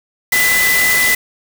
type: tone in noise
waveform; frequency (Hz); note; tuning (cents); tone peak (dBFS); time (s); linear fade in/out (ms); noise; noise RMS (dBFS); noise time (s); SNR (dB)
sine; 1999; B6; +20; -12; 0.32-1.15; 5; white; -17; 0.32-1.15; +2
effects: none